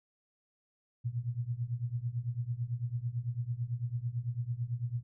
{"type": "tone with tremolo", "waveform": "sine", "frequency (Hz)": 120, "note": "B2", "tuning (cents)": -49, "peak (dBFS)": -28, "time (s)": [1.04, 5.03], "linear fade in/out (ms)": 20, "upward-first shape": "triangle", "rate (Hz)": 9, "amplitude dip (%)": 95, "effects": []}